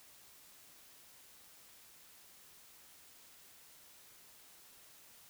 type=silence; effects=white hiss -60 dBFS RMS until 5.29 s